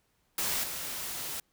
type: noise with level steps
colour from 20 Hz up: white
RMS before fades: -31 / -37 dBFS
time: 0.38-1.4 s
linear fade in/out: 2 ms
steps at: 0.63 s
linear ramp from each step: 10 ms
effects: pink hiss -73 dBFS RMS until 1.52 s